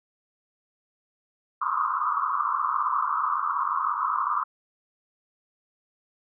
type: band-pass noise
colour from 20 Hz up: white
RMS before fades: -26 dBFS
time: 1.61-4.44 s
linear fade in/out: 10 ms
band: 1000 to 1300 Hz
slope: 96 dB/octave
effects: none